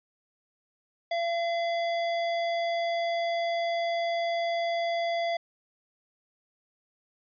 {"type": "tone", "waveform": "square", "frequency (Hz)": 680, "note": "F5", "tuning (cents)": -46, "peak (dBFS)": -27, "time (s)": [1.11, 5.37], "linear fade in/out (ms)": 5, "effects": ["resampled to 11025 Hz"]}